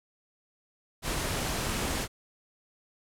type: noise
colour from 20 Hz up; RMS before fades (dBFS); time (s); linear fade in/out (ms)
pink; -31; 1.02-2.08; 50
effects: low-pass 12000 Hz 12 dB/octave